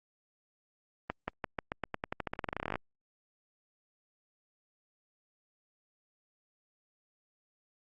accelerating click train, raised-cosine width 0.5 ms, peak -18 dBFS, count 25, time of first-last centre 1.1-2.756 s, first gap 180 ms, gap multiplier 0.9, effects Opus 24 kbps

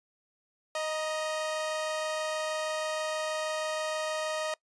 sawtooth tone pair together, 622.3 / 946.6 Hz, D#5 / A#5, 0 / +26 cents, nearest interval perfect fifth, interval 726 cents, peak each -27 / -36 dBFS, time 0.75-4.54 s, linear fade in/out 2 ms, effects noise-tail reverb RT60 0.1 s tail -23 dB re dry + resampled to 22050 Hz

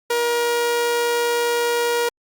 sawtooth tone with amplitude modulation, 475 Hz, A#4, 33 cents sharp, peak -13 dBFS, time 0.1-2.09 s, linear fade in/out 5 ms, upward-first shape sine, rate 156 Hz, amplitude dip 25%, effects Opus 48 kbps

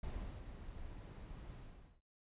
brown noise with ADSR envelope, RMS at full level -43 dBFS, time 0.03-2.01 s, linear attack 4 ms, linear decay 400 ms, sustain -7 dB, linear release 470 ms, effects noise-tail reverb RT60 0.1 s tail -18 dB re dry + resampled to 8000 Hz

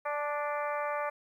harmonic tone with a mistuned harmonic, 293.7 Hz, D4, in tune, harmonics 2 / 3 / 4 / 5 / 6 / 7 / 8, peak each -34 / -37 / -36 / -43 / -43 / -45 / -46 dBFS, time 0.05-1.1 s, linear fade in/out 10 ms, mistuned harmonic 3, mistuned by -15 cents, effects 11-bit

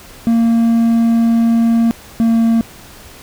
triangle tone pair in turn, 230.3 / 228.2 Hz, A#3 / A#3, -21 / -37 cents, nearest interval unison, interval 16 cents, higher first, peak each -7 dBFS, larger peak neither, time 0.27-1.91 / 2.2-2.61 s, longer first, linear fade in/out 0 ms, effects pink hiss -38 dBFS RMS until 3.22 s

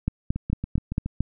two click trains, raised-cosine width 5 ms, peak -16 / -10 dBFS, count 6 / 6, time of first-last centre 0.36-1.06 / 0.08-1.206 s, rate 7.14 / 4.44 Hz, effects none

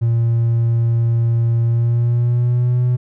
triangle tone with pitch glide, 116.3 to 123.93 Hz, A#2 to B2, -4 to +6 cents, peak -10 dBFS, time 0.01-2.97 s, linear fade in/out 20 ms, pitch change +110 cents, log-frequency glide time 1.64-2.83 s, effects tanh soft clip ceiling -7 dBFS

